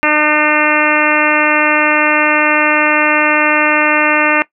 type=harmonic tone; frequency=302.1 Hz; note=D4; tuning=49 cents sharp; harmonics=1 / 2 / 3 / 4 / 5 / 6 / 7 / 8 / 9; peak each=-18 / -18 / -18 / -18 / -18 / -18 / -18 / -18 / -18 dBFS; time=0.03-4.42 s; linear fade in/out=0 ms; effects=noise-tail reverb RT60 0.1 s tail -19 dB re dry